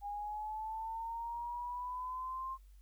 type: linear sweep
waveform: sine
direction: up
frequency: 811 to 1062 Hz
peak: -38 dBFS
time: 0.01-2.58 s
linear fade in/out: 50 ms
effects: added 48 Hz sine -55 dBFS peak until 2.81 s + white hiss -75 dBFS RMS until 2.81 s